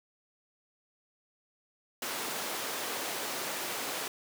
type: high-pass noise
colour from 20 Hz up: pink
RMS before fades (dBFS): -36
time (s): 2.02-4.08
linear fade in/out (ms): 2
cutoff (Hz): 390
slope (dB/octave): 12
effects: none